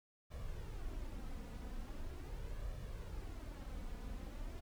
brown noise with flanger, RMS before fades -45 dBFS, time 0.3-4.61 s, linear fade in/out 20 ms, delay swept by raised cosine 1.7 to 4.1 ms, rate 0.41 Hz, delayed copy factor +0.5, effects none

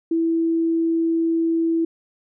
sine tone, 329.6 Hz, E4, in tune, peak -17 dBFS, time 0.11-1.85 s, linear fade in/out 5 ms, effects none

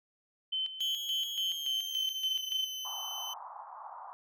sine tone with tremolo, 3070 Hz, G7, 37 cents flat, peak -30 dBFS, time 0.52-2.65 s, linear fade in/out 10 ms, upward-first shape square, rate 3.5 Hz, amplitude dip 70%
35% pulse tone with pitch glide, 3302 to 3045 Hz, G#7 to F#7, -11 to +49 cents, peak -35 dBFS, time 0.8-3.34 s, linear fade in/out 10 ms, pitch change -140 cents, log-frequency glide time 1.29-2.32 s
white band-pass noise, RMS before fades -46 dBFS, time 2.85-4.13 s, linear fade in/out 0 ms, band 750 to 1100 Hz, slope 48 dB/octave
effects none

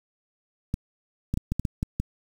clicks, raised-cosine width 5 ms, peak -13 dBFS, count 8, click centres 0.741 / 1.34 / 1.374 / 1.52 / 1.596 / 1.652 / 1.829 / 2 s, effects 7-bit

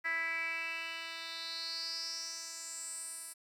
10% pulse tone with band-pass filter sweep, 329.6 Hz, E4, in tune, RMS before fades -40 dBFS, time 0.04-3.34 s, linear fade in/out 20 ms, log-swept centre 1900 to 10000 Hz, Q 6.3, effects 11-bit

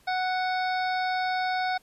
harmonic tone, 740 Hz, F#5, in tune, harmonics 1 / 2 / 3 / 5 / 6 / 7, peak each -26 / -32 / -36 / -40 / -42 / -43 dBFS, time 0.07-1.78 s, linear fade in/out 10 ms, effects pink hiss -61 dBFS RMS until 1.82 s + resampled to 32000 Hz

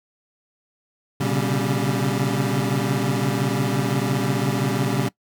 25% pulse tone cluster, 119.9 / 135.7 / 141.5 / 194.7 Hz, A#2 / C#3 / C#3 / G3, +49 / -36 / +36 / -12 cents, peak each -22 dBFS, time 1.2-5.09 s, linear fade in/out 10 ms, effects noise-tail reverb RT60 0.1 s tail -21 dB re dry

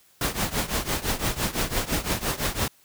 pink noise with tremolo, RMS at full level -23 dBFS, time 0.21-2.68 s, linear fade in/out 2 ms, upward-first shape triangle, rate 5.9 Hz, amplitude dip 90%, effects white hiss -59 dBFS RMS until 2.84 s

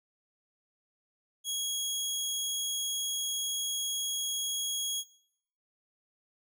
20% pulse tone, 3313 Hz, G#7, 5 cents flat, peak -26 dBFS, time 1.44-5.04 s, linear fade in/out 50 ms, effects noise-tail reverb RT60 0.7 s tail -20 dB re dry

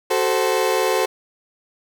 30% pulse chord, F# diminished, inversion none, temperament equal with one note detuned, 375.8 / 440 / 523.3 Hz, F#4 / A4 / C5, +27 / 0 / 0 cents, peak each -19 / -19 / -19 dBFS, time 0.1-1.06 s, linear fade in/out 10 ms, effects none

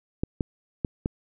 clicks, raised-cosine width 3 ms, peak -12 dBFS, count 4, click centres 0.235 / 0.408 / 0.848 / 1.059 s, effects none

